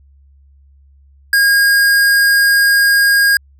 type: tone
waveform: square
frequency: 1627 Hz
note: G#6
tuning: 36 cents flat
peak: -9 dBFS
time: 1.33-3.37 s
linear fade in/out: 2 ms
effects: added 69 Hz sine -44 dBFS peak until 3.59 s